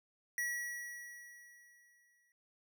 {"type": "tone with exponential decay", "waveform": "square", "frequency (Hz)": 1928, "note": "B6", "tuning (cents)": -42, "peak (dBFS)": -34, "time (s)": [0.38, 2.32], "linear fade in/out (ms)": 1, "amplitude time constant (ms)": 420, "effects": []}